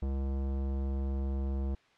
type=tone with tanh clipping; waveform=sine; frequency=67.7 Hz; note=C#2; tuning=40 cents flat; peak=-32 dBFS; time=0.02-1.75 s; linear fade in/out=5 ms; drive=18 dB; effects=white hiss -64 dBFS RMS until 1.97 s + low-pass 3000 Hz 12 dB/octave